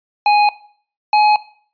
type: tone pair in turn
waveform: square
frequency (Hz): 830.6 / 842.7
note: G#5 / G#5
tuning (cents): 0 / +25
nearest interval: unison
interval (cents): 25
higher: second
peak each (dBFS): -10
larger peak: neither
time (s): 0.26-0.49 / 1.13-1.36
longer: neither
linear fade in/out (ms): 2
effects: noise-tail reverb RT60 0.5 s tail -18 dB re dry + resampled to 11025 Hz